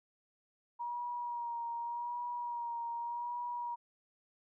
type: tone with vibrato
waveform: sine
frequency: 951 Hz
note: A#5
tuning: 34 cents sharp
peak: -36 dBFS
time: 0.79-3.76 s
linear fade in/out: 20 ms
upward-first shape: sine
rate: 0.85 Hz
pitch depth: 26 cents each way
effects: none